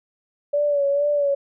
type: tone with vibrato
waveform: sine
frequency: 573 Hz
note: D5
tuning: 43 cents flat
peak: -17 dBFS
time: 0.53-1.35 s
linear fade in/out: 10 ms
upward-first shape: sine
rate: 2.2 Hz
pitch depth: 43 cents each way
effects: none